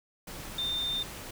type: tone in noise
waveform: sine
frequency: 3607 Hz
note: A7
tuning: 42 cents sharp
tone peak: -29 dBFS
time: 0.58-1.03 s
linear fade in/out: 5 ms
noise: pink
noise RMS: -42 dBFS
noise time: 0.27-1.31 s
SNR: +10 dB
effects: none